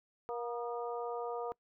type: harmonic tone with a mistuned harmonic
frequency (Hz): 237.4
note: A#3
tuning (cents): +32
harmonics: 2 / 3 / 4 / 5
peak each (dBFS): -38 / -42 / -44 / -46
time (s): 0.29-1.52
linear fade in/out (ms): 0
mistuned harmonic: 5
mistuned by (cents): +49
effects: noise-tail reverb RT60 0.1 s tail -24 dB re dry